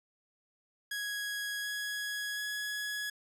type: tone with pitch steps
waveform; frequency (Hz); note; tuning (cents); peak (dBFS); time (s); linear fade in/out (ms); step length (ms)
sawtooth; 1661.2 / 1670.8 / 1680.5; G#6 / G#6 / G#6; 0 / +10 / +20; -31; 0.91-3.1; 5; 730
effects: resampled to 32000 Hz

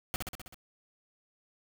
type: noise with echo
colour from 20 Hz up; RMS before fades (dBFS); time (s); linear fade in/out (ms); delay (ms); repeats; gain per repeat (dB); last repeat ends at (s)
pink; -33; 0.14-0.16; 0; 64; 6; -3; 0.544
effects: none

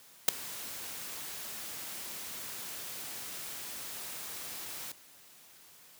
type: noise with ADSR envelope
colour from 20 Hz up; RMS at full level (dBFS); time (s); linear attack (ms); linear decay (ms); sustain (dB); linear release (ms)
white; -18; 0.28-4.92; 7; 4; -24; 3
effects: white hiss -57 dBFS RMS until 5.99 s + high-pass 80 Hz 12 dB/octave

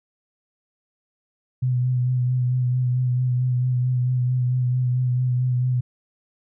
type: tone with vibrato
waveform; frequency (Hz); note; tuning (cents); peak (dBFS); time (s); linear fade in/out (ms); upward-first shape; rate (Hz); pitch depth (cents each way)
sine; 125.6; B2; +30; -18; 1.62-5.81; 10; sine; 4.5; 26
effects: none

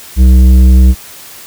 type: tone with tanh clipping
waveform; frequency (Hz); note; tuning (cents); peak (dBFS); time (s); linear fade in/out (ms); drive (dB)
triangle; 63.5; B1; +49; -3; 0.16-0.95; 50; 14
effects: white hiss -32 dBFS RMS until 1.46 s

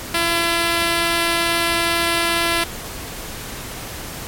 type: tone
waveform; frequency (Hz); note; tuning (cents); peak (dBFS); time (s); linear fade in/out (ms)
5% pulse; 337.8; E4; +42; -5; 0.14-2.64; 5
effects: pink hiss -31 dBFS RMS until 4.27 s + MP3 64 kbps

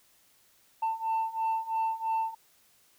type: beating tone pair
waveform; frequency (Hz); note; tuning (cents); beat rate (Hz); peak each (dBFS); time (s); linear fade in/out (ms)
sine; 892 / 895; A5 / A5; +23 / +29; 3; -30 / -28; 0.82-2.35; 10
effects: tanh soft clip ceiling -24 dBFS + white hiss -64 dBFS RMS until 2.98 s

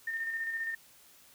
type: tone with tremolo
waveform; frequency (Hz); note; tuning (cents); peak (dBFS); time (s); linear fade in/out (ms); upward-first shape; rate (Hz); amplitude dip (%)
sine; 1818; A#6; -44; -31; 0.07-0.75; 5; square; 15; 35
effects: white hiss -59 dBFS RMS until 1.34 s

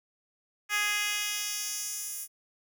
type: tone with high-pass filter sweep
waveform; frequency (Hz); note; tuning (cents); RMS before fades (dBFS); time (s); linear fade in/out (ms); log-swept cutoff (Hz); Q
10% pulse; 415.3; G#4; 0; -32; 0.69-2.28; 50; 1700 to 10000; 1.2
effects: none

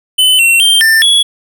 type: tone with pitch steps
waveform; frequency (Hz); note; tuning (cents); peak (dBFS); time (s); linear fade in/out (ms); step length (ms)
square; 3026 / 2720 / 3161 / 1788 / 3369; F#7 / F7 / G7 / A6 / G#7; +38 / -46 / +14 / +27 / +24; -6; 0.18-1.23; 10; 210
effects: 8-bit

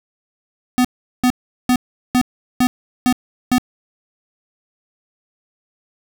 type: tone bursts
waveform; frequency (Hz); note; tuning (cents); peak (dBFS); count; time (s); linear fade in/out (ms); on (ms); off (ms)
square; 250; B3; +21; -12; 7; 0.78-3.582; 0; 66; 390
effects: none

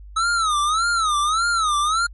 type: tone with vibrato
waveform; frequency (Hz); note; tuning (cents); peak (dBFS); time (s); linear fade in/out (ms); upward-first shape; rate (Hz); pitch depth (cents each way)
square; 1284; E6; -46; -18; 0.16-2.07; 10; sine; 1.7; 160
effects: added 50 Hz sine -37 dBFS peak until 2.13 s + MP3 48 kbps

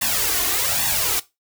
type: noise with flanger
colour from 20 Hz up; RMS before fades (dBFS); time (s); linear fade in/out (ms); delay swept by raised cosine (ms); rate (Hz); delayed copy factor
white; -21; 0.01-1.2; 10; 1.1 to 2.8; 1.2; +0.9
effects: noise-tail reverb RT60 0.2 s tail -17 dB re dry

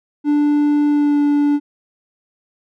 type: tone with pitch glide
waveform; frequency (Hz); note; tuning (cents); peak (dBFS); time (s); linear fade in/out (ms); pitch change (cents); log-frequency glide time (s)
triangle; 293.7 to 290.3; D4 to D4; 0 to -20; -10; 0.24-1.6; 50; -20; 0.88-1.2
effects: none

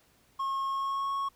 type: tone with pitch glide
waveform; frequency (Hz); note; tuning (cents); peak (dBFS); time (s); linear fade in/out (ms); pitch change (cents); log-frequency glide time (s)
triangle; 1084 to 1101.7; C#6 to C#6; -39 to -11; -27; 0.39-1.29; 10; +28; 0.66-1.11
effects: pink hiss -65 dBFS RMS until 1.35 s

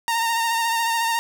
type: tone with vibrato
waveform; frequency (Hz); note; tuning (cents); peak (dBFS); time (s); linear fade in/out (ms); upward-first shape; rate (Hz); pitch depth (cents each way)
sawtooth; 920; A#5; -23; -16; 0.08-1.19; 0; sine; 14; 28
effects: none

